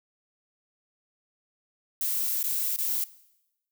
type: noise with dropouts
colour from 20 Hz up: violet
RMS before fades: -28 dBFS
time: 2.01-3.04 s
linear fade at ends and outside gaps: 2 ms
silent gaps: 2.43-2.439 / 2.763-2.786 s
effects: noise-tail reverb RT60 0.9 s tail -19 dB re dry